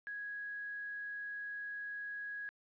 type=tone with quantisation; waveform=sine; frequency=1661.2 Hz; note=G#6; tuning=in tune; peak=-40 dBFS; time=0.07-2.49 s; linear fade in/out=0 ms; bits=11; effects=resampled to 11025 Hz